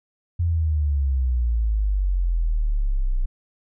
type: exponential sweep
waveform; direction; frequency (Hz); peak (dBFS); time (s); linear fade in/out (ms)
sine; down; 87.31 to 30.05; -18; 0.39-3.26; 10
effects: none